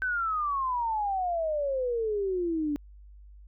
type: exponential sweep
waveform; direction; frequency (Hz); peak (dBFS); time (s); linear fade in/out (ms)
sine; down; 1542 to 285.9; -26; 0.02-2.76; 0
effects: added 50 Hz sine -47 dBFS peak until 3.47 s